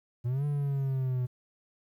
triangle linear two-way sweep, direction up then down, 116.54 to 146.83 to 123.9 Hz, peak -25 dBFS, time 0.24-1.27 s, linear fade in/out 20 ms, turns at 0.45 s, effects 11-bit

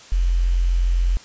sine tone with quantisation, 43.76 Hz, F1, 4 cents sharp, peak -15 dBFS, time 0.12-1.17 s, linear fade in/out 0 ms, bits 7, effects white hiss -44 dBFS RMS until 1.24 s + resampled to 16000 Hz

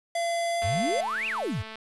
square tone with pitch glide, 681 to 685.7 Hz, F5 to F5, -44 to -32 cents, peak -26 dBFS, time 0.15-1.01 s, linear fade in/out 5 ms, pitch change +12 cents, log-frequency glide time 0.51-0.6 s
click train, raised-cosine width 0.3 ms, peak -25 dBFS, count 251, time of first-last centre 0.62-1.756 s, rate 220 Hz
sine exponential two-way sweep, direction up then down, 77.78 to 2844 to 77.78 Hz, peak -27 dBFS, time 0.63-1.63 s, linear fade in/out 20 ms, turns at 1.27 s
effects resampled to 24000 Hz + 8-bit

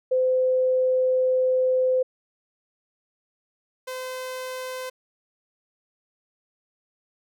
sine / sawtooth tone pair in turn, 513 / 513 Hz, C5 / C5, -34 / -34 cents, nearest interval unison, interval 0 cents, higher neither, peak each -18 / -27 dBFS, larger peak first, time 0.11-2.03 / 3.87-4.9 s, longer first, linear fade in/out 10 ms, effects none

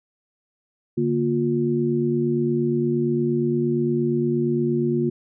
sine tone cluster, 144.7 / 233.3 / 354.7 Hz, D3 / A#3 / F4, -25 / +2 / +27 cents, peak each -25 / -23 / -22 dBFS, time 0.97-5.1 s, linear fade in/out 10 ms, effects none

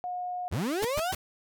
sine tone, 721 Hz, F#5, 45 cents flat, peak -31 dBFS, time 0.04-0.48 s, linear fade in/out 0 ms
35% pulse linear sweep, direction up, 61.7 to 784 Hz, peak -26 dBFS, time 0.51-1.13 s, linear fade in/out 20 ms
pink noise bursts, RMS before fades -32 dBFS, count 3, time 0.82-1.15 s, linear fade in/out 5 ms, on 30 ms, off 120 ms
effects none

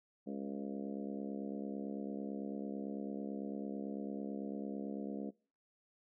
harmonic tone with a mistuned harmonic, 69 Hz, C#2, 7 cents flat, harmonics 3 / 4 / 5 / 6 / 7 / 8 / 9 / 10, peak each -42 / -44 / -50 / -50 / -50 / -54 / -55 / -57 dBFS, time 0.26-5.31 s, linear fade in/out 20 ms, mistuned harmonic 8, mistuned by -23 cents, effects noise-tail reverb RT60 0.4 s tail -24 dB re dry

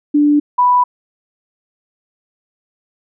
sine tone pair in turn, 293.7 / 987.9 Hz, D4 / B5, 0 / 0 cents, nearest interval octave + major sixth, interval 2100 cents, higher second, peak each -8 dBFS, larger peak neither, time 0.14-0.4 / 0.58-0.84 s, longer neither, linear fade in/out 10 ms, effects none

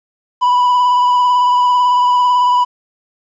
triangle tone with vibrato, 987.8 Hz, B5, in tune, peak -7 dBFS, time 0.41-2.65 s, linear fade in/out 20 ms, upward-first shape sine, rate 18 Hz, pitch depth 21 cents each way, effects resampled to 16000 Hz + 8-bit

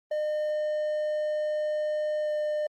triangle tone with pitch glide, 607 to 603.5 Hz, D#5 to D5, -43 to +47 cents, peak -24 dBFS, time 0.11-2.67 s, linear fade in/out 5 ms, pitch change -10 cents, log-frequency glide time 2.22-2.3 s, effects Opus 24 kbps

